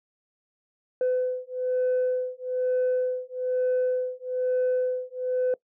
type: beating tone pair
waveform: sine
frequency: 505 / 506.1 Hz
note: B4 / B4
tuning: +39 / +42 cents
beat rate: 1.1 Hz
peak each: -25 dBFS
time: 1.01-5.54 s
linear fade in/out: 2 ms
effects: noise-tail reverb RT60 0.1 s tail -22 dB re dry + tanh soft clip ceiling -19 dBFS